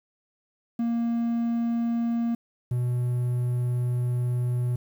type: tone pair in turn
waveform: triangle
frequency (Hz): 233.1 / 123.05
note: A#3 / B2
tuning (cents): 0 / -6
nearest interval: major seventh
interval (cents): 1106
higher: first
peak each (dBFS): -21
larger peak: neither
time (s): 0.79-2.35 / 2.71-4.76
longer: second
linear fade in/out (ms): 5
effects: 9-bit